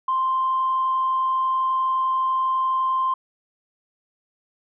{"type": "tone with frequency modulation", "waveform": "sine", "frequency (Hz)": 1046.5, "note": "C6", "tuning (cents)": 0, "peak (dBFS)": -18, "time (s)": [0.08, 3.14], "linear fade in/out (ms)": 5, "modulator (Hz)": 31.8, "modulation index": 0.24, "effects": ["tanh soft clip ceiling -14 dBFS"]}